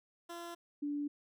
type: tone pair in turn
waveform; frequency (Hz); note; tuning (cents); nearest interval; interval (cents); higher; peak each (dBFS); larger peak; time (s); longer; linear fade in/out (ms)
15% pulse / sine; 342 / 290.5; F4 / D4; -36 / -19; minor third; 283; first; -37 / -34; second; 0.29-0.55 / 0.82-1.08; neither; 10
effects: none